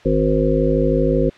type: harmonic tone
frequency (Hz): 52.8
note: G#1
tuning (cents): +29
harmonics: 1 / 3 / 5 / 7 / 9 / 10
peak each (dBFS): -21 / -21 / -21 / -21 / -21 / -21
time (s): 0.05-1.3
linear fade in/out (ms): 10
effects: white hiss -46 dBFS RMS until 1.37 s + low-pass 3000 Hz 12 dB/octave